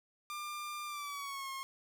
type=tone with pitch glide; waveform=sawtooth; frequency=1195 to 1077 Hz; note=D6 to C6; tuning=+30 to +50 cents; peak=-36 dBFS; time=0.3-1.63 s; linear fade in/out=0 ms; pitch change=-180 cents; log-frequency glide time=0.86-1.5 s; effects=none